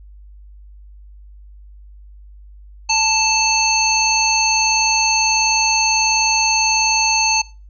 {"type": "harmonic tone with a mistuned harmonic", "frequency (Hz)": 880, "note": "A5", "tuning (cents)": 0, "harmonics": [1, 3, 5, 7], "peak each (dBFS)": [-19, -19, -19, -19], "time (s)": [2.89, 7.42], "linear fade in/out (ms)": 10, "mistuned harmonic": 7, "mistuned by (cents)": 44, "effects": ["noise-tail reverb RT60 0.3 s tail -20 dB re dry", "added 50 Hz sine -38 dBFS peak until 7.69 s"]}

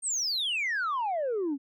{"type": "exponential sweep", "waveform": "sine", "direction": "down", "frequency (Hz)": [8870, 261.6], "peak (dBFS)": -25, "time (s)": [0.02, 1.58], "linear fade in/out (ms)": 50, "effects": ["tanh soft clip ceiling -25 dBFS"]}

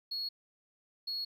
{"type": "tone bursts at uneven times", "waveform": "sine", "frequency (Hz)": 4331, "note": "C#8", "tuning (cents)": -41, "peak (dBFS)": -32, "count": 2, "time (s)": [[0.11, 0.29], [1.07, 1.25]], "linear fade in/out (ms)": 10, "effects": ["tanh soft clip ceiling -32 dBFS", "12-bit"]}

